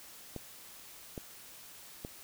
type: clicks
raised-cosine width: 2 ms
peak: -26 dBFS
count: 3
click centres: 0.363 / 1.178 / 2.049 s
effects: white hiss -52 dBFS RMS until 2.23 s